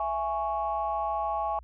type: chord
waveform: sine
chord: C# minor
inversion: first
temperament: just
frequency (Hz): 665.2 / 831.5 / 1108.7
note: E5 / G#5 / C#6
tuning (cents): +16 / +2 / 0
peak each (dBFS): -32 / -29 / -32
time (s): 0-1.59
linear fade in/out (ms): 2
effects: tanh soft clip ceiling -18 dBFS + added 60 Hz sine -47 dBFS peak until 1.63 s